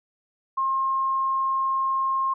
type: tone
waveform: sine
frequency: 1068 Hz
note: C6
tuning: 35 cents sharp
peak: -21 dBFS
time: 0.57-2.34 s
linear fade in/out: 10 ms
effects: none